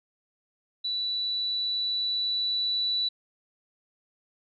sine tone with level ramp, 3954 Hz, B7, 1 cent sharp, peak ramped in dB -27 to -24 dBFS, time 0.84-3.09 s, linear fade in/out 10 ms, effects none

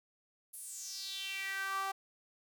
sawtooth tone with high-pass filter sweep, 388.9 Hz, G4, 14 cents flat, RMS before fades -40 dBFS, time 0.53-1.92 s, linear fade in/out 10 ms, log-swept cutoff 11000 to 880 Hz, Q 4.6, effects none

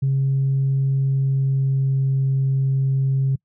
sine tone with pitch glide, 135.7 to 134.76 Hz, C#3 to C#3, -36 to -49 cents, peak -15 dBFS, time 0.02-3.36 s, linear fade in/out 10 ms, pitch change -13 cents, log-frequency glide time 0.94-2.17 s, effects noise-tail reverb RT60 0.1 s tail -26 dB re dry + tanh soft clip ceiling -13 dBFS

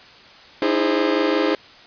40% pulse tone cluster, 303.2 / 328.6 / 412 / 523 Hz, D#4 / E4 / G#4 / C5, -45 / -5 / -14 / -1 cents, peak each -22 dBFS, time 0.62-1.55 s, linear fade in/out 2 ms, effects white hiss -45 dBFS RMS until 1.86 s + resampled to 11025 Hz

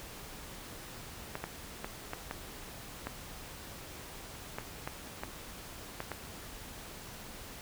clicks, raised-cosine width 0.5 ms, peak -21 dBFS, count 11, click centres 1.354 / 1.44 / 1.845 / 2.134 / 2.311 / 3.07 / 4.585 / 4.875 / 5.235 / 6.004 / 6.117 s, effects pink hiss -47 dBFS RMS until 7.61 s

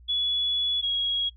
sine tone pair in turn, 3400 / 3309 Hz, G#7 / G#7, +40 / -7 cents, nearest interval unison, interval 47 cents, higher first, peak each -23 dBFS, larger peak neither, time 0.08-0.82 / 0.82-1.3 s, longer first, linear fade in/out 20 ms, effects noise-tail reverb RT60 0.1 s tail -23 dB re dry + added 60 Hz sine -48 dBFS peak until 1.36 s

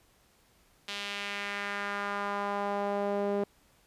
sawtooth tone with band-pass filter sweep, 202.2 Hz, G#3, 46 cents flat, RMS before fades -33 dBFS, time 0.88-3.44 s, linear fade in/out 5 ms, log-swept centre 3400 to 460 Hz, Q 1.7, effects pink hiss -65 dBFS RMS until 3.86 s + resampled to 32000 Hz

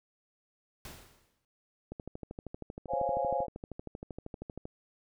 pink noise with exponential decay, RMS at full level -44 dBFS, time 0.85-1.45 s, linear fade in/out 1 ms, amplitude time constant 130 ms
click train, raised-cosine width 2 ms, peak -27 dBFS, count 36, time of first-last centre 1.92-4.654 s, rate 12.8 Hz
sine chord, Db major seventh, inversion third, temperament equal, 523.3 / 554.4 / 698.5 / 830.6 Hz, C5 / Db5 / F5 / Ab5, 0 / 0 / 0 / 0 cents, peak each -34 dBFS, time 2.88-3.47 s, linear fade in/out 50 ms
effects none

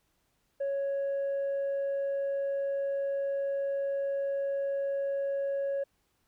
sine tone with tanh clipping, 554.4 Hz, C#5, in tune, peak -29 dBFS, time 0.6-5.84 s, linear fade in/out 10 ms, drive 1 dB, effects pink hiss -74 dBFS RMS until 6.27 s

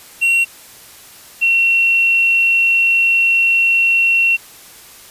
triangle / sine tone pair in turn, 2736 / 2725 Hz, F7 / F7, -36 / -43 cents, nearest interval unison, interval 7 cents, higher first, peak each -9 / -10 dBFS, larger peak first, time 0.21-0.45 / 1.41-4.37 s, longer second, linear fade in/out 20 ms, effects white hiss -40 dBFS RMS until 5.1 s + resampled to 32000 Hz

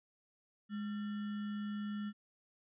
sine tone with sample-and-hold, 207.8 Hz, G#3, 1 cent sharp, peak -37 dBFS, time 0.69-2.13 s, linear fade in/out 50 ms, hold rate 1575 Hz, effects resampled to 8000 Hz

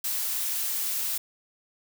blue noise, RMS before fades -29 dBFS, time 0.04-1.18 s, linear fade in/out 5 ms, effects none

